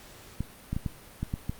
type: clicks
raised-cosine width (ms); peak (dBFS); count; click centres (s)
5; -17; 7; 0.406 / 0.73 / 0.765 / 0.862 / 1.23 / 1.339 / 1.495
effects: pink hiss -50 dBFS RMS until 1.59 s + Opus 48 kbps